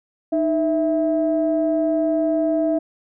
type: tone pair together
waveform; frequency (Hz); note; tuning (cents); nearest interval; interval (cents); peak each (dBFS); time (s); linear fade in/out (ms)
sine; 310 / 656.9; D#4 / E5; -6 / -6; octave + minor second; 1300; -19; 0.32-2.79; 10
effects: tanh soft clip ceiling -9 dBFS